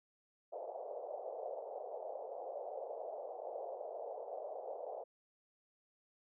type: band-pass noise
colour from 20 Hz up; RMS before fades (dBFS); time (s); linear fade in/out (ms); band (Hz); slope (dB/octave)
white; -45; 0.52-5.04; 10; 470 to 720; 48
effects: none